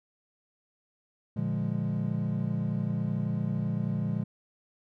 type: chord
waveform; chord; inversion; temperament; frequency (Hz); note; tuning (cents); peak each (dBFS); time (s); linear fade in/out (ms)
triangle; Bb dominant seventh; none; equal; 116.54 / 146.83 / 174.61 / 207.7; Bb2 / D3 / F3 / Ab3; 0 / 0 / 0 / 0; -31; 1.36-4.24; 10
effects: none